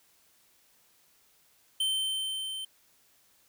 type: tone with level ramp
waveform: square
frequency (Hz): 3100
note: G7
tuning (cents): -20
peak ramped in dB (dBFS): -26 to -36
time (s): 1.8-2.65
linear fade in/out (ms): 5
effects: white hiss -65 dBFS RMS until 3.48 s